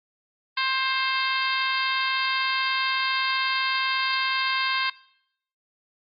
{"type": "harmonic tone", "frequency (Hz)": 528, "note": "C5", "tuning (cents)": 16, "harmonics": [2, 3, 4, 5, 6, 7, 8, 9], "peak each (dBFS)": [-27, -29, -30, -31, -32, -32, -33, -34], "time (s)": [0.57, 4.9], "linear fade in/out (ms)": 5, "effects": ["noise-tail reverb RT60 0.7 s tail -20 dB re dry", "MP3 32 kbps"]}